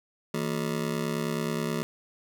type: ring-modulated tone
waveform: 25% pulse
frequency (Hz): 196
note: G3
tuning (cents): 0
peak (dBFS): -21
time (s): 0.34-1.83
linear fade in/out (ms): 0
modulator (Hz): 34.7
effects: none